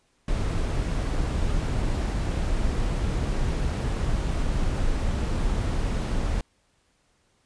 brown noise, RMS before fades -25 dBFS, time 0.28-6.41 s, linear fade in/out 2 ms, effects pink hiss -67 dBFS RMS until 7.45 s + resampled to 22050 Hz

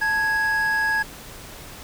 triangle tone pair together, 880 / 1661.2 Hz, A5 / G#6, 0 / 0 cents, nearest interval major seventh, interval 1100 cents, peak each -25 / -18 dBFS, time 0.01-1.03 s, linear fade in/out 10 ms, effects pink hiss -40 dBFS RMS until 1.83 s

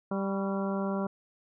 harmonic tone with a mistuned harmonic, 196 Hz, G3, in tune, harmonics 1 / 2 / 3 / 4 / 5 / 6 / 7, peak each -30 / -36 / -36 / -42 / -41 / -43 / -43 dBFS, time 0.11-1.07 s, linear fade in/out 5 ms, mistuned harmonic 6, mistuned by -59 cents, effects none

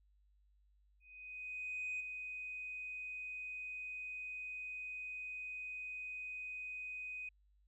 sine tone with ADSR envelope, 2500 Hz, D#7, 8 cents sharp, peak -36 dBFS, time 1-7.29 s, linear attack 1000 ms, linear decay 10 ms, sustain -6 dB, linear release 4 ms, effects tanh soft clip ceiling -35 dBFS + added 50 Hz sine -68 dBFS peak until 7.67 s

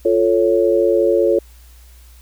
sine chord, F augmented, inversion none, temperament equal, 349.2 / 440 / 554.4 Hz, F4 / A4 / C#5, 0 / 0 / 0 cents, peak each -16 dBFS, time 0.05-1.39 s, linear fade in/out 5 ms, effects added 60 Hz sine -41 dBFS peak until 2.21 s + white hiss -51 dBFS RMS until 2.21 s

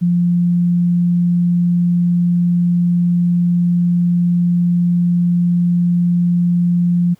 sine tone, 174.6 Hz, F3, in tune, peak -11 dBFS, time 0.01-7.15 s, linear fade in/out 20 ms, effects pink hiss -56 dBFS RMS until 7.19 s

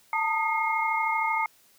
sine tone cluster, 888 / 921 / 1237 / 2145 Hz, A5 / A#5 / D#6 / C7, +16 / -21 / -10 / +42 cents, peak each -27 / -34 / -30 / -28 dBFS, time 0.13-1.46 s, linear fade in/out 2 ms, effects white hiss -60 dBFS RMS until 1.78 s

